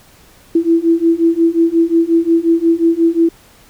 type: beating tone pair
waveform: sine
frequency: 329.6 / 335.2 Hz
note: E4 / E4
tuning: 0 / +29 cents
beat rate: 5.6 Hz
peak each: -13 / -12 dBFS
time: 0.55-3.29 s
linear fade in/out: 5 ms
effects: pink hiss -46 dBFS RMS until 3.69 s